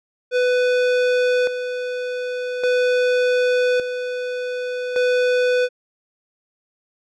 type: tone with tremolo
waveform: square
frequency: 497.8 Hz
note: B4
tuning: 14 cents sharp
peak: -16 dBFS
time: 0.31-5.69 s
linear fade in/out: 50 ms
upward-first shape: square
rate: 0.43 Hz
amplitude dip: 60%
effects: low-pass 4000 Hz 12 dB/octave